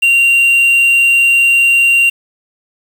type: tone with quantisation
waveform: triangle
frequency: 2765 Hz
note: F7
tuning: 18 cents flat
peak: -5 dBFS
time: 0.02-2.1 s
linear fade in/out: 10 ms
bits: 5
effects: none